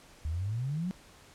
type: exponential sweep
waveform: sine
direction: up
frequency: 73.42 to 191.6 Hz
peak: -30 dBFS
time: 0.25-0.91 s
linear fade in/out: 0 ms
effects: pink hiss -56 dBFS RMS until 1.34 s + low-pass 10000 Hz 12 dB/octave